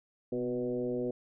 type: tone with frequency modulation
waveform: sine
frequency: 370 Hz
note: F#4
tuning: in tune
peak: -30 dBFS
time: 0.32-1.11 s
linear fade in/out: 5 ms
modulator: 121 Hz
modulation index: 1.4
effects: none